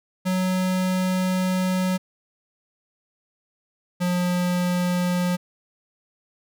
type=tone pair in turn; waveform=square; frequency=185 / 178.51 Hz; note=F#3 / F3; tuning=0 / +38 cents; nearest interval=minor second; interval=62 cents; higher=first; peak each=-21 dBFS; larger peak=neither; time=0.25-1.98 / 4-5.37 s; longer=first; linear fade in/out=20 ms; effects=none